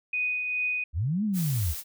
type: tone with tremolo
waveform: sine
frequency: 2489 Hz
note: D#7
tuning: in tune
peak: -24 dBFS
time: 0.13-0.84 s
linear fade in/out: 5 ms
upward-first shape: triangle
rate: 2.4 Hz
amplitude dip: 40%
type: linear two-way sweep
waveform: sine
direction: up then down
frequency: 63.8 to 220.8 to 63.8 Hz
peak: -24 dBFS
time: 0.93-1.75 s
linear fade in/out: 50 ms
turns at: 1.24 s
type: noise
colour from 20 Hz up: blue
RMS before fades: -36 dBFS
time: 1.33-1.84 s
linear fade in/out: 50 ms
effects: none